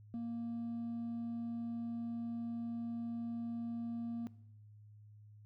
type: tone with hard clipping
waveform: triangle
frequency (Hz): 233.1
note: A#3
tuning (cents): 0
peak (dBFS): -37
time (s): 0.14-4.27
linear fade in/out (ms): 0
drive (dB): 1
effects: noise-tail reverb RT60 0.8 s tail -19 dB re dry + added 105 Hz sine -55 dBFS peak until 5.45 s